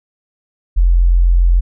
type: tone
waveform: sine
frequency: 43.56 Hz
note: F1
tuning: 4 cents flat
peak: -7 dBFS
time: 0.76-1.61 s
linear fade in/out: 20 ms
effects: none